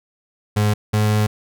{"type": "tone pair in turn", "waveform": "35% pulse", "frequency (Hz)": [105, 106.28], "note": ["G#2", "G#2"], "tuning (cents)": [19, 40], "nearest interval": "unison", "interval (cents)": 21, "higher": "second", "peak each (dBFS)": -13, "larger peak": "neither", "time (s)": [[0.56, 0.74], [0.93, 1.27]], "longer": "second", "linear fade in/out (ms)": 10, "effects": []}